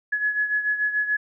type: beating tone pair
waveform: sine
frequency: 1693 / 1699.9 Hz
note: G#6 / G#6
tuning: +33 / +40 cents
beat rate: 6.9 Hz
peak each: -22 / -28 dBFS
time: 0.12-1.17 s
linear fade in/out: 10 ms
effects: none